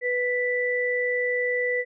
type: tone pair together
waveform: sine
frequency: 493.9 / 1975.6 Hz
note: B4 / B6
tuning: 0 / 0 cents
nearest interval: 2 octaves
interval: 2400 cents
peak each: -25 dBFS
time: 0.01-1.85 s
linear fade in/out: 50 ms
effects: none